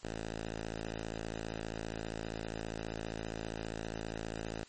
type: tone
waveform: 5% pulse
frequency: 55 Hz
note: A1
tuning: in tune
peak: -27 dBFS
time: 0.03-4.64 s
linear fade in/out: 5 ms
effects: white hiss -59 dBFS RMS until 4.68 s + MP3 32 kbps